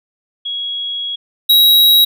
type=tone pair in turn; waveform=sine / square; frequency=3322 / 3845 Hz; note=G#7 / B7; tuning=0 / -47 cents; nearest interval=minor third; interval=253 cents; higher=second; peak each=-19 / -7 dBFS; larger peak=second; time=0.45-1.16 / 1.49-2.05 s; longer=first; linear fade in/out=10 ms; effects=none